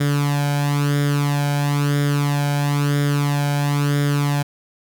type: tone with flanger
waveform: sawtooth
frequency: 144 Hz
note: D3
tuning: 34 cents flat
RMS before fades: -19 dBFS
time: 0-4.43 s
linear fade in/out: 10 ms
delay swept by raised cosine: 0.57 to 1.3 ms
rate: 1 Hz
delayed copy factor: +0.65
effects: none